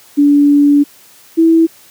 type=tone pair in turn; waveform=sine; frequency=288.1 / 327.5 Hz; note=D4 / E4; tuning=-33 / -11 cents; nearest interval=major second; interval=222 cents; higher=second; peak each=-5 dBFS; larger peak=neither; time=0.17-0.84 / 1.37-1.67 s; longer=first; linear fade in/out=20 ms; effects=white hiss -43 dBFS RMS until 1.9 s + high-pass 100 Hz 12 dB/octave